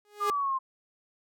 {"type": "tone with exponential growth", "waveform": "sawtooth", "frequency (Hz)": 415.2, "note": "G#4", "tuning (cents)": 0, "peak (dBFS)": -22, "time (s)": [0.05, 0.3], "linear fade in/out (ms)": 1, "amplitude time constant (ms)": 53}
{"type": "exponential sweep", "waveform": "sine", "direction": "down", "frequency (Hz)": [1219, 1046.5], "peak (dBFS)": -26, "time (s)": [0.2, 0.59], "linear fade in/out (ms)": 20}
{"effects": []}